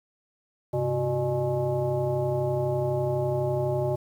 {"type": "tone with frequency modulation", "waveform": "sine", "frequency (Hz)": 370, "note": "F#4", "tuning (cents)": 0, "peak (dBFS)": -23, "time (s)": [0.73, 3.96], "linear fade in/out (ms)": 10, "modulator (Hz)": 236, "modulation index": 1.5, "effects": ["9-bit"]}